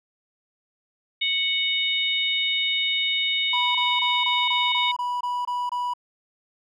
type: harmonic tone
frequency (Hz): 740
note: F#5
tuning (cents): 0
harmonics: 3 / 4 / 5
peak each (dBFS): -26 / -27 / -24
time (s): 1.21-4.92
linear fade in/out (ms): 10
type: tone bursts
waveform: triangle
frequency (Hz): 980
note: B5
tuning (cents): -14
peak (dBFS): -22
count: 10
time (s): 3.53-5.937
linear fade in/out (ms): 5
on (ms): 220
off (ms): 23
effects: none